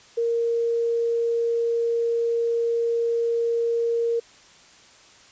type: tone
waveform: sine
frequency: 465.5 Hz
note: A#4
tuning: 2 cents flat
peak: -20 dBFS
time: 0.17-4.2 s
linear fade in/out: 10 ms
effects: white hiss -51 dBFS RMS until 5.31 s + resampled to 16000 Hz